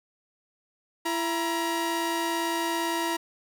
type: tone pair together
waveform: sawtooth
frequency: 335.9 / 950 Hz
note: E4 / A#5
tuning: +33 / +33 cents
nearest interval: octave + tritone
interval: 1800 cents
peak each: -25 dBFS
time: 1.05-3.17 s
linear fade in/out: 10 ms
effects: none